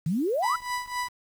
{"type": "exponential sweep", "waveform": "sine", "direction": "up", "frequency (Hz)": [146.83, 1397], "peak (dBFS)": -23, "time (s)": [0.06, 0.56], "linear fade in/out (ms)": 5}
{"type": "tone with tremolo", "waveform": "30% pulse", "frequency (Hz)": 987.8, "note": "B5", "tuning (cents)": 0, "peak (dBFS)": -23, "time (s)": [0.42, 1.09], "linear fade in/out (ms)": 20, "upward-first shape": "triangle", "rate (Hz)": 3.9, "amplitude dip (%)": 90}
{"effects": ["low-pass 12000 Hz 12 dB/octave", "8-bit"]}